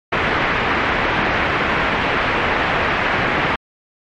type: low-pass noise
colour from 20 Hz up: white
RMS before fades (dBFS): -18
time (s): 0.12-3.56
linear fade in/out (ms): 10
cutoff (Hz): 2300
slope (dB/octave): 24
effects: MP3 48 kbps